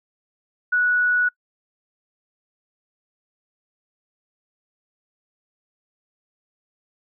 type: tone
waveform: sine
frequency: 1470 Hz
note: F#6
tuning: 12 cents flat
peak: -16 dBFS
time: 0.72-1.29 s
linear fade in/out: 10 ms
effects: noise-tail reverb RT60 0.1 s tail -25 dB re dry